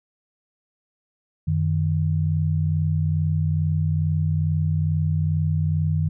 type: tone pair together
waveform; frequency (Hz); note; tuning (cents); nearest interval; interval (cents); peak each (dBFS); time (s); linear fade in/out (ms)
sine; 92.5 / 154.83; F#2 / D#3; 0 / -8; major sixth; 892; -22 / -21; 1.47-6.09; 10
effects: none